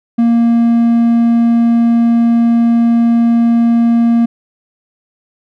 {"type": "tone", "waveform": "triangle", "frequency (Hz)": 233.2, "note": "A#3", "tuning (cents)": 1, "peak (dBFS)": -5, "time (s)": [0.18, 4.26], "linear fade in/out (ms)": 10, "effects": []}